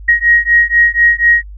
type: beating tone pair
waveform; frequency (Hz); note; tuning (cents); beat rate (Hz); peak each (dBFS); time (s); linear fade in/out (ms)
sine; 1884 / 1888.1; A#6 / A#6; +18 / +22; 4.1; -10; 0.08-1.43; 10
effects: added 50 Hz sine -28 dBFS peak until 1.57 s